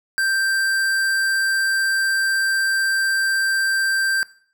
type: tone with tanh clipping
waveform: sine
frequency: 1571 Hz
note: G6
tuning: 3 cents sharp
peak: -19 dBFS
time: 0.18-4.23 s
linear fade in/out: 0 ms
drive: 18 dB
effects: noise-tail reverb RT60 0.5 s tail -20 dB re dry